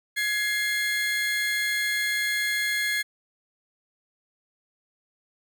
35% pulse tone pair together, 1675 / 2109 Hz, G#6 / C7, +14 / +13 cents, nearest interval major third, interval 399 cents, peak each -25 dBFS, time 0.16-3.03 s, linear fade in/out 20 ms, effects none

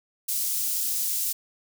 white high-pass noise, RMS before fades -27 dBFS, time 0.28-1.33 s, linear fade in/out 10 ms, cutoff 6000 Hz, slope 12 dB/octave, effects none

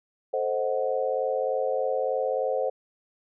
sine chord, A diminished seventh, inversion none, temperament equal, 440 / 523.3 / 622.3 / 740 Hz, A4 / C5 / Eb5 / Gb5, 0 / 0 / 0 / 0 cents, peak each -31 / -26 / -32 / -32 dBFS, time 0.33-2.7 s, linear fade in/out 10 ms, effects none

